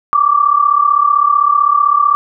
sine tone pair together, 1147.3 / 1183 Hz, D6 / D6, -41 / +12 cents, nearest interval minor second, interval 53 cents, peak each -11 dBFS, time 0.13-2.15 s, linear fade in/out 0 ms, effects none

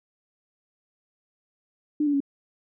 sine tone with pitch steps, 298.7 / 288.7 / 279 Hz, D4 / D4 / C#4, +29 / -30 / +11 cents, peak -20 dBFS, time 2-2.204 s, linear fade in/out 5 ms, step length 68 ms, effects none

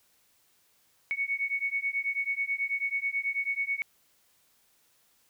sine beating tone pair, 2217 / 2226.2 Hz, C#7 / C#7, 0 / +7 cents, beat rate 9.2 Hz, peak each -31 dBFS, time 1.11-3.82 s, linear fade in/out 0 ms, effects white hiss -67 dBFS RMS until 5.29 s

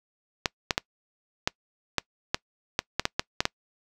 clicks, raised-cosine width 0.2 ms, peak -5 dBFS, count 12, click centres 0.458 / 0.708 / 0.779 / 1.475 / 1.983 / 2.345 / 2.791 / 2.996 / 3.054 / 3.195 / 3.405 / 3.454 s, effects noise-tail reverb RT60 0.1 s tail -25 dB re dry

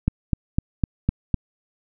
click train, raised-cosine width 5 ms, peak -6 dBFS, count 6, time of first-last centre 0.08-1.343 s, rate 3.96 Hz, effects none

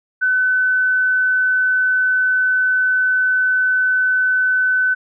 sine tone, 1510 Hz, F#6, 35 cents sharp, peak -13 dBFS, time 0.21-4.95 s, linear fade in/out 20 ms, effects none

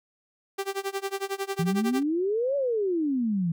sawtooth tone with tremolo, 392 Hz, G4, in tune, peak -22 dBFS, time 0.58-2.03 s, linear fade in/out 10 ms, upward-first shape sine, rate 11 Hz, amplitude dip 95%
sine exponential two-way sweep, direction up then down, 160.7 to 576 to 160.7 Hz, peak -23 dBFS, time 1.59-3.52 s, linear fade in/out 5 ms, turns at 2.56 s
effects none

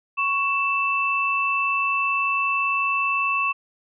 sine tone pair together, 1108.7 / 2651 Hz, C#6 / E7, 0 / +9 cents, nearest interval octave + minor third, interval 1509 cents, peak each -23 / -22 dBFS, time 0.17-3.53 s, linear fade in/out 20 ms, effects none

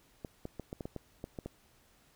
clicks, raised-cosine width 2 ms, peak -26 dBFS, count 10, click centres 0.248 / 0.454 / 0.597 / 0.729 / 0.808 / 0.855 / 0.963 / 1.241 / 1.388 / 1.46 s, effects pink hiss -66 dBFS RMS until 2.15 s

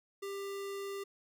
square tone, 396.4 Hz, G4, 19 cents sharp, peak -39 dBFS, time 0.22-1.04 s, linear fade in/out 10 ms, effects none

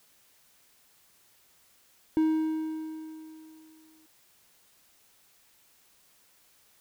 triangle tone with exponential decay, 315.5 Hz, D#4, 24 cents sharp, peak -18 dBFS, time 2.17-4.06 s, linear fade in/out 0 ms, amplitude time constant 410 ms, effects white hiss -63 dBFS RMS until 6.8 s

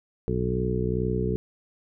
harmonic tone with a mistuned harmonic, 62.3 Hz, B1, 16 cents sharp, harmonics 1 / 2 / 3 / 4 / 5 / 6 / 7, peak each -31 / -29 / -30 / -36 / -37 / -31 / -30 dBFS, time 0.28-1.36 s, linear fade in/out 0 ms, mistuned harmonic 1, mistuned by +42 cents, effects none

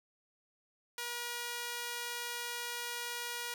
sawtooth tone with high-pass filter, 479 Hz, A#4, 47 cents sharp, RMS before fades -40 dBFS, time 0.98-3.54 s, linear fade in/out 2 ms, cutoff 1300 Hz, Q 0.54, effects none

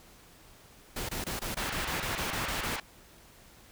pink noise bursts, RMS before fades -35 dBFS, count 12, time 0.96-2.762 s, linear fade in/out 5 ms, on 130 ms, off 22 ms
pink band-pass noise, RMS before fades -37 dBFS, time 1.57-2.8 s, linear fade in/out 2 ms, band 940 to 3100 Hz, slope 12 dB/octave
effects pink hiss -56 dBFS RMS until 3.71 s

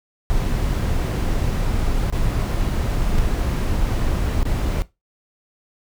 brown noise with dropouts, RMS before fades -20 dBFS, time 0.3-4.82 s, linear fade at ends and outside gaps 0 ms, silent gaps 2.1-2.125 / 3.183-3.187 / 4.43-4.453 s, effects noise-tail reverb RT60 0.2 s tail -17 dB re dry

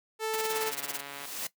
sawtooth tone, 440 Hz, A4, in tune, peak -25 dBFS, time 0.19-0.73 s, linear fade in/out 50 ms
white noise with tremolo, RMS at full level -33 dBFS, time 0.33-1.01 s, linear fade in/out 10 ms, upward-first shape sine, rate 18 Hz, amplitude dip 95%
click train, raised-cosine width 0.3 ms, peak -25 dBFS, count 103, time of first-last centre 0.53-1.253 s, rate 141 Hz
white noise with exponential growth, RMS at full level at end -33 dBFS, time 0.59-1.47 s, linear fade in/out 5 ms, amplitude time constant 190 ms
effects noise-tail reverb RT60 0.1 s tail -17 dB re dry + high-pass 200 Hz 12 dB/octave

